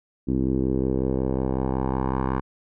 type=tone with low-pass filter sweep; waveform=10% pulse; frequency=65.41 Hz; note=C2; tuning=in tune; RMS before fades=-24 dBFS; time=0.27-2.41 s; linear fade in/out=20 ms; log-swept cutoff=290 to 1200 Hz; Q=2.2; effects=none